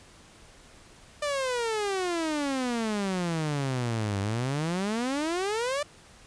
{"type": "exponential two-way sweep", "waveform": "sawtooth", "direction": "down then up", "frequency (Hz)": [599, 97.3, 599], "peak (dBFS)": -23, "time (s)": [1.22, 5.83], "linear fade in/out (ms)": 5, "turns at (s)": 4.2, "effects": ["pink hiss -53 dBFS RMS until 6.26 s", "resampled to 22050 Hz"]}